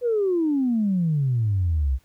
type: exponential sweep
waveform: sine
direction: down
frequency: 502 to 61.74 Hz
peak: -18 dBFS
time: 0.01-1.99 s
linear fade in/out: 50 ms
effects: tanh soft clip ceiling -14 dBFS + pink hiss -63 dBFS RMS until 2.04 s